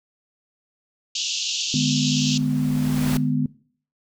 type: band-pass noise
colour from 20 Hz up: pink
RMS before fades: -26 dBFS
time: 1.15-2.38 s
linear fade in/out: 5 ms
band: 2700 to 7100 Hz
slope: 96 dB/octave
type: noise with exponential growth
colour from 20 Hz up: pink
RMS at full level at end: -28 dBFS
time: 1.51-3.17 s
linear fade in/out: 0 ms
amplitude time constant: 360 ms
type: chord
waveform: sine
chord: G# diminished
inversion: second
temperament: just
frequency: 149.51 / 207.7 / 249.2 Hz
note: D3 / G#3 / B3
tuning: +31 / 0 / +16 cents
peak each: -23 / -27 / -22 dBFS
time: 1.74-3.46 s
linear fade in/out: 2 ms
effects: noise-tail reverb RT60 0.5 s tail -20 dB re dry